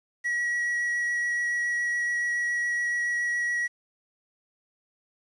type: tone with vibrato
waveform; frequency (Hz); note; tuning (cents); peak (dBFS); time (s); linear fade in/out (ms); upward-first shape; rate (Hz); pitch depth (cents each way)
triangle; 1919; A#6; +50; -23; 0.24-3.68; 20; sine; 7.1; 9
effects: resampled to 22050 Hz + 9-bit